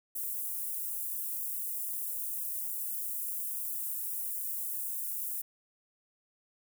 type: high-pass noise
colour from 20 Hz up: white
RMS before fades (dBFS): -36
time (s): 0.15-5.42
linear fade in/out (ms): 10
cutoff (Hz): 10000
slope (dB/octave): 24
effects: none